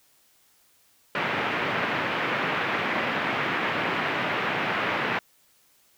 white band-pass noise, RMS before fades -27 dBFS, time 1.15-5.19 s, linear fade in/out 2 ms, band 120 to 2400 Hz, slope 24 dB/octave, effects white hiss -62 dBFS RMS until 5.97 s

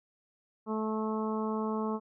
harmonic tone, 217.7 Hz, A3, 18 cents flat, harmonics 1 / 2 / 3 / 4 / 5 / 6, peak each -32 / -35 / -43 / -40 / -39 / -46 dBFS, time 0.66-2 s, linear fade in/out 50 ms, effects none

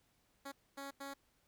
10% pulse tone bursts at uneven times, 277.1 Hz, C#4, 1 cent flat, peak -36 dBFS, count 3, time 0.45-0.52 / 0.77-0.91 / 1-1.14 s, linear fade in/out 10 ms, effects pink hiss -75 dBFS RMS until 1.47 s

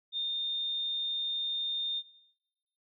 sine tone, 3636 Hz, A#7, 44 cents flat, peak -30 dBFS, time 0.12-2.03 s, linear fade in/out 50 ms, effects noise-tail reverb RT60 0.9 s tail -17 dB re dry

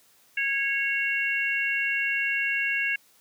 harmonic tone, 550 Hz, C#5, 14 cents flat, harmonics 3 / 4 / 5, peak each -28 / -28 / -28 dBFS, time 0.37-2.96 s, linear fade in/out 5 ms, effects white hiss -60 dBFS RMS until 3.2 s + high-pass 80 Hz 12 dB/octave

